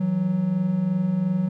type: tone pair together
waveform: triangle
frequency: 162.46 / 185.3 Hz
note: E3 / F#3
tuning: -25 / +3 cents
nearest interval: major second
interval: 228 cents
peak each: -25 / -19 dBFS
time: 0-1.49 s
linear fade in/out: 10 ms
effects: none